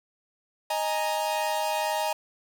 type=chord; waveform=45% pulse; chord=D# suspended fourth; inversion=none; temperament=equal; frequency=622.3 / 830.6 / 932.3 Hz; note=D#5 / G#5 / A#5; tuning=0 / 0 / 0 cents; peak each=-30 dBFS; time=0.7-2.13 s; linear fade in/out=5 ms; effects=none